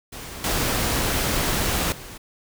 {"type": "noise with level steps", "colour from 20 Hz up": "pink", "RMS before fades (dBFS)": [-36, -23, -39], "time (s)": [0.12, 2.18], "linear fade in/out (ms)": 10, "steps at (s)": [0.44, 1.92], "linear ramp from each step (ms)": 2, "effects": []}